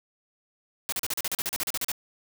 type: noise bursts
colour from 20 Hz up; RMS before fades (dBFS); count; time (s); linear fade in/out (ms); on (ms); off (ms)
white; -29; 15; 0.89-1.917; 0; 33; 38
effects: none